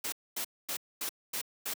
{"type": "noise bursts", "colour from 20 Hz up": "white", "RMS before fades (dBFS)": -35, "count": 6, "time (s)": [0.04, 1.738], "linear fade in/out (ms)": 5, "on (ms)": 83, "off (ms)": 240, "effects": ["high-pass 200 Hz 12 dB/octave"]}